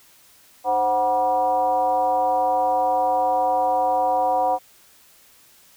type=tone with frequency modulation; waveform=sine; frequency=743 Hz; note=F#5; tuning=7 cents sharp; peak=-17 dBFS; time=0.64-4.59 s; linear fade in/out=50 ms; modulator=220 Hz; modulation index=0.93; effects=white hiss -53 dBFS RMS until 5.76 s